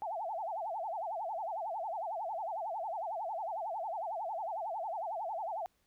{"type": "tone with vibrato", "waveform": "sine", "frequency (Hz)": 764, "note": "G5", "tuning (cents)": -45, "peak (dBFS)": -35, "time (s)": [0.02, 5.66], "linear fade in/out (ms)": 0, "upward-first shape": "sine", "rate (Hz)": 11, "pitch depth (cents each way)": 280, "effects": ["pink hiss -75 dBFS RMS until 5.86 s"]}